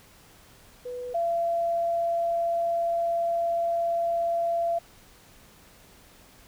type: tone pair in turn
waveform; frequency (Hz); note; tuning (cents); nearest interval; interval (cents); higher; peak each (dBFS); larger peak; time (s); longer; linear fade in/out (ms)
sine; 493.9 / 679.3; B4 / F5; 0 / -48; tritone; 552; second; -32 / -23; second; 0.85-1.14 / 1.14-4.79; second; 10
effects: pink hiss -54 dBFS RMS until 6.47 s